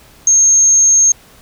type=tone; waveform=sine; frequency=6440 Hz; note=G8; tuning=46 cents sharp; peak=-6 dBFS; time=0.27-1.12 s; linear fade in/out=2 ms; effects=pink hiss -44 dBFS RMS until 1.41 s